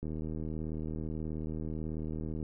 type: click train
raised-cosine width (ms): 3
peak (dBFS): -26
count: 189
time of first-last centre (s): 0.03-2.428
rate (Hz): 78.4
effects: none